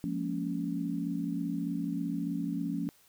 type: chord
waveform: sine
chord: Bb minor seventh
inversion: second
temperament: just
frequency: 174.81 / 209.8 / 233.1 / 279.7 Hz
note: F3 / Ab3 / Bb3 / Db4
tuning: +2 / +18 / 0 / +16 cents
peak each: -35 / -39 / -38 / -34 dBFS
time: 0.04-2.89 s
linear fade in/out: 0 ms
effects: white hiss -63 dBFS RMS until 3.08 s